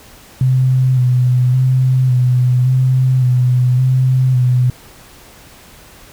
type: tone with vibrato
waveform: sine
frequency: 127.3 Hz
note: C3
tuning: 47 cents flat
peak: -9 dBFS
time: 0.41-4.7 s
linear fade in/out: 2 ms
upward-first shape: square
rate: 0.89 Hz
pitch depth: 27 cents each way
effects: pink hiss -41 dBFS RMS until 6.12 s